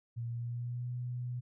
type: tone with pitch glide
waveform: sine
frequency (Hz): 117.4 to 123.17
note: A#2 to B2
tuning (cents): +13 to -4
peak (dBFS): -35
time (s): 0.16-1.41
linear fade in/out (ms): 20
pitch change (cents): +83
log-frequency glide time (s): 0.27-0.9
effects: none